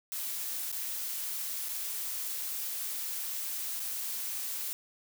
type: noise with dropouts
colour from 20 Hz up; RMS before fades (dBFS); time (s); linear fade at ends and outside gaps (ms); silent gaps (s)
blue; -36; 0.12-4.73; 0; 0.717-0.726 / 1.086-1.089 / 1.686-1.691 / 3.796-3.801
effects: none